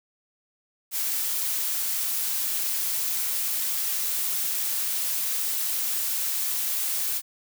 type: noise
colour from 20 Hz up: blue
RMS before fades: -27 dBFS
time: 0.91-7.22 s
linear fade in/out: 50 ms
effects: none